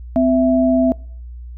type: tone pair together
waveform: sine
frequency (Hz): 255.8 / 659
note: C4 / E5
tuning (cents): -39 / -1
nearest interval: octave + major third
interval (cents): 1638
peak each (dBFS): -13 / -15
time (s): 0.16-0.92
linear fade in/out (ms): 0
effects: noise-tail reverb RT60 0.5 s tail -24 dB re dry + added 60 Hz sine -30 dBFS peak until 1.57 s